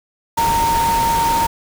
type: tone in noise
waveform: sine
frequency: 921 Hz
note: A#5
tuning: 21 cents flat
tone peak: -14 dBFS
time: 0.37-1.47 s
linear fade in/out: 10 ms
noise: pink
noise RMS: -23 dBFS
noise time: 0.37-1.47 s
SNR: +6 dB
effects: none